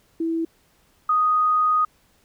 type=tone pair in turn; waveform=sine; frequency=328.4 / 1244.2 Hz; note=E4 / D#6; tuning=-6 / 0 cents; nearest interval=octave + major seventh; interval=2306 cents; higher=second; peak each=-21 / -16 dBFS; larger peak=second; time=0.2-0.45 / 1.09-1.85 s; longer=second; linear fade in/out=5 ms; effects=pink hiss -61 dBFS RMS until 2.24 s